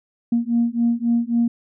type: beating tone pair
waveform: sine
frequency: 233.1 / 236.8 Hz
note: A#3 / A#3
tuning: 0 / +27 cents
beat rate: 3.7 Hz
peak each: -19 dBFS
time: 0.32-1.48 s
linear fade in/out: 5 ms
effects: tanh soft clip ceiling -10 dBFS